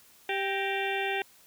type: harmonic tone with a mistuned harmonic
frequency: 392 Hz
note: G4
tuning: in tune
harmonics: 1 / 2 / 4 / 5 / 6 / 7 / 8 / 9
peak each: -33 / -33 / -37 / -37 / -36 / -37 / -43 / -42 dBFS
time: 0.29-1.22 s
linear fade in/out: 2 ms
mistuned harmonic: 5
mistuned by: -72 cents
effects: white hiss -58 dBFS RMS until 1.46 s